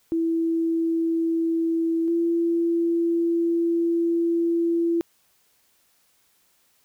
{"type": "tone pair in turn", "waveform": "sine", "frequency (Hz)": [329.6, 337.1], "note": ["E4", "E4"], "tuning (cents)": [0, 39], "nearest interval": "unison", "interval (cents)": 39, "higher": "second", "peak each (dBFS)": [-20, -19], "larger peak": "second", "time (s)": [[0.12, 2.08], [2.08, 5.01]], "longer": "second", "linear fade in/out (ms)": 0, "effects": ["white hiss -64 dBFS RMS until 6.84 s"]}